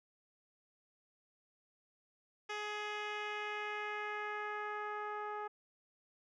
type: tone with low-pass filter sweep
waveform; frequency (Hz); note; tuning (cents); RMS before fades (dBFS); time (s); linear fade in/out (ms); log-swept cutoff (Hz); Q
10% pulse; 419.4; G#4; +17; -41; 2.49-5.48; 10; 4300 to 1100; 1.4
effects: none